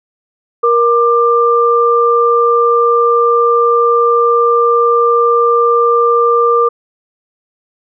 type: tone pair together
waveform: sine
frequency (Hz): 471.3 / 1189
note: A#4 / D6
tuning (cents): +19 / +21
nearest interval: octave + major third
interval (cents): 1602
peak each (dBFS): -10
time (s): 0.63-6.69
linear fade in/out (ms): 10
effects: none